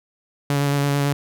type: tone with vibrato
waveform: sawtooth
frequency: 142 Hz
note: C#3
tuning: 42 cents sharp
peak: -14 dBFS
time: 0.5-1.13 s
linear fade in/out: 2 ms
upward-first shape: square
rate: 9 Hz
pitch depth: 13 cents each way
effects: none